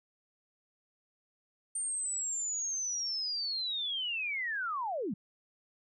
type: linear sweep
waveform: sine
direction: down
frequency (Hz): 8870 to 164.4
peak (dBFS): -32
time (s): 1.75-5.14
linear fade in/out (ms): 5
effects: none